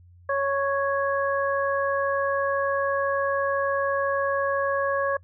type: harmonic tone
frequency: 554 Hz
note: C#5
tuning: 1 cent flat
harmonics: 1 / 2 / 3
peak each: -24 / -27 / -29 dBFS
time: 0.29-5.17 s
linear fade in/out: 5 ms
effects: noise-tail reverb RT60 0.1 s tail -26 dB re dry + added 88 Hz sine -49 dBFS peak until 5.23 s